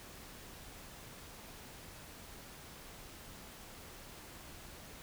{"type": "silence", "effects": ["pink hiss -52 dBFS RMS until 5.02 s"]}